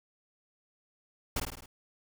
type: noise with echo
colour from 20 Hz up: pink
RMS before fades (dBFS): -31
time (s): 1.36-1.4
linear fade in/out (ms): 5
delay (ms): 52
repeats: 5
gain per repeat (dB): -4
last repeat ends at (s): 1.66
effects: none